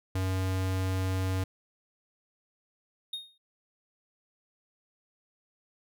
square tone, 94 Hz, F#2, 28 cents sharp, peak -28 dBFS, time 0.15-1.44 s, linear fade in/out 5 ms
triangle tone with exponential decay, 3707 Hz, A#7, 10 cents flat, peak -29 dBFS, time 3.13-3.38 s, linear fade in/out 5 ms, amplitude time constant 53 ms
effects none

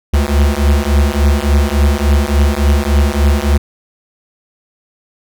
square beating tone pair, 69.8 / 73.3 Hz, C#2 / D2, +13 / -3 cents, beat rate 3.5 Hz, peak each -13 dBFS, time 0.13-3.58 s, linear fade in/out 10 ms, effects none

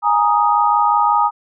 sine chord, Ab suspended second, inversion none, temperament equal with one note detuned, 830.6 / 936.1 / 1244.5 Hz, Ab5 / Bb5 / Eb6, 0 / +7 / 0 cents, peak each -16 dBFS, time 0.02-1.31 s, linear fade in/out 50 ms, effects none

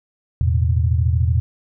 sine chord, E suspended fourth, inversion none, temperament equal, 82.41 / 110 / 123.47 Hz, E2 / A2 / B2, 0 / 0 / 0 cents, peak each -16 / -21 / -21 dBFS, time 0.41-1.4 s, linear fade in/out 0 ms, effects none

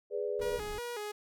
sine chord, G# diminished, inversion none, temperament equal, 415.3 / 493.9 / 587.3 Hz, G#4 / B4 / D5, 0 / 0 / 0 cents, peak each -34 / -36 / -39 dBFS, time 0.1-0.6 s, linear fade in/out 50 ms
brown noise, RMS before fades -45 dBFS, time 0.39-0.79 s, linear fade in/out 5 ms
sawtooth tone with vibrato, 448.2 Hz, A4, 32 cents sharp, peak -33 dBFS, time 0.41-1.12 s, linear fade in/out 10 ms, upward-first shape square, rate 2.7 Hz, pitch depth 120 cents each way
effects none

